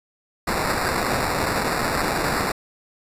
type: noise with sample-and-hold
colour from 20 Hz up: blue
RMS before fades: -23 dBFS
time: 0.47-2.52 s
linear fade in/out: 5 ms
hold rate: 3150 Hz
effects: resampled to 32000 Hz